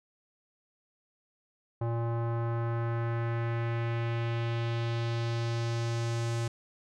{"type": "tone with low-pass filter sweep", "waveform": "square", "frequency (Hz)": 116.54, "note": "A#2", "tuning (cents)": 0, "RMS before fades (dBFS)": -31, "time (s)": [1.81, 6.48], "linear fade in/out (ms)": 5, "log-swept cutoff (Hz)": [890, 7900], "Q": 1.5, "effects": []}